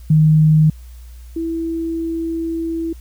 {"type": "tone pair in turn", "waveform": "sine", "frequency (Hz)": [155.3, 329.1], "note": ["D#3", "E4"], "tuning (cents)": [-3, -3], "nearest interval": "octave + minor second", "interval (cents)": 1300, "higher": "second", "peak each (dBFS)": [-8, -19], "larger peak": "first", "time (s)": [[0.1, 0.7], [1.36, 2.93]], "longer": "second", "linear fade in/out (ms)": 5, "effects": ["added 60 Hz sine -34 dBFS peak until 3 s", "white hiss -52 dBFS RMS until 3 s"]}